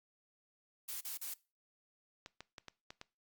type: noise bursts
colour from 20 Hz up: blue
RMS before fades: -42 dBFS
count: 3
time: 0.88-1.342 s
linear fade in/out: 10 ms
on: 130 ms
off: 36 ms
type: clicks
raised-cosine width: 0.2 ms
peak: -30 dBFS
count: 6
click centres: 2.261 / 2.406 / 2.582 / 2.683 / 2.905 / 3.014 s
effects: noise-tail reverb RT60 0.3 s tail -21 dB re dry + Opus 48 kbps